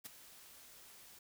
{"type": "noise with ADSR envelope", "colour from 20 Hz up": "white", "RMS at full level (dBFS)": -45, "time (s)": [0.04, 1.19], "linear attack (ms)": 20, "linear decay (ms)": 13, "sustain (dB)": -13, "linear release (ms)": 5, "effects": []}